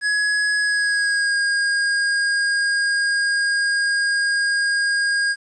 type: tone with pitch glide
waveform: square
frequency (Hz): 1679 to 1625.6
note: G#6 to G#6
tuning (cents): +18 to -38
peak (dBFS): -18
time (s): 0.01-5.36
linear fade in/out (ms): 50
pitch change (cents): -56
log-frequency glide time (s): 0.59-1.36
effects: resampled to 22050 Hz + 9-bit